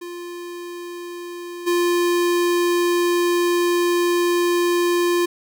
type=tone with level steps; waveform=square; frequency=349.2 Hz; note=F4; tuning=in tune; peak=-31 / -17 dBFS; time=0.01-5.26 s; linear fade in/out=10 ms; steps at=1.66 s; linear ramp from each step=20 ms; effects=none